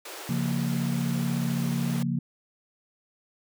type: high-pass noise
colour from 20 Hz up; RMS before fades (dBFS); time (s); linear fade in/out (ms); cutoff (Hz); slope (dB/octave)
pink; -40; 0.05-2.03; 5; 310; 96
type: chord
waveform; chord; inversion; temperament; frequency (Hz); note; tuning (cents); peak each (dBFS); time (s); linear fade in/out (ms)
sine; Bb minor; first; equal; 138.59 / 174.61 / 233.1; Db3 / F3 / Bb3; 0 / 0 / 0; -29; 0.29-2.19; 5
effects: none